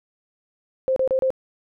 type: tone bursts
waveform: sine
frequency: 524 Hz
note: C5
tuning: 2 cents sharp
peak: -17 dBFS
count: 4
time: 0.88-1.304 s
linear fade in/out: 0 ms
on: 82 ms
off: 32 ms
effects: none